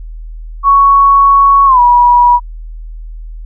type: tone with pitch glide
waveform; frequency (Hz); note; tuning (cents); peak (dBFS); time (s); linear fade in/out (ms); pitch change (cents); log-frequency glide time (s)
sine; 1113 to 968.9; C#6 to B5; +7 to -33; -3; 0.63-2.4; 50; -240; 1.66-1.8
effects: added 40 Hz sine -23 dBFS peak until 3.45 s